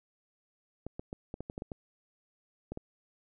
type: clicks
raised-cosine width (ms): 2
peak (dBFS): -25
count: 11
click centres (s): 0.866 / 0.995 / 1.129 / 1.341 / 1.406 / 1.499 / 1.579 / 1.621 / 1.718 / 2.72 / 2.774
effects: none